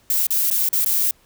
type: noise with dropouts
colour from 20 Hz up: violet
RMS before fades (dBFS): -19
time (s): 0.1-1.11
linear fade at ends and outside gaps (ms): 2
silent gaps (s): 0.268-0.305 / 0.502-0.512 / 0.69-0.729 / 0.847-0.86
effects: pink hiss -57 dBFS RMS until 1.25 s